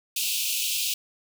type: high-pass noise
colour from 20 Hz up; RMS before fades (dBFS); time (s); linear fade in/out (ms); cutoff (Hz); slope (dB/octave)
pink; -27; 0.16-0.94; 5; 2500; 96
effects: none